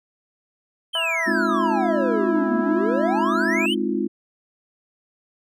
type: exponential two-way sweep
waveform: triangle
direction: down then up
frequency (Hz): 3177 to 223.9 to 3177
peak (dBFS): -20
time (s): 0.93-3.75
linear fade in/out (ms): 20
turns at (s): 2.57
type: harmonic tone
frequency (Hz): 329.6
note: E4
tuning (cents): 0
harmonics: 2 / 3 / 4 / 5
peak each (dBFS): -29 / -31 / -32 / -33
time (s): 0.95-3.66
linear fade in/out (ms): 2
type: chord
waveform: sine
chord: F minor seventh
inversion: first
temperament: just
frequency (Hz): 209.5 / 261.9 / 314.3 / 349.2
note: Ab3 / C4 / Eb4 / F4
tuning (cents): +15 / +2 / +18 / 0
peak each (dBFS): -26 / -26 / -27 / -25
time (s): 1.26-4.08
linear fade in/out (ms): 20
effects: none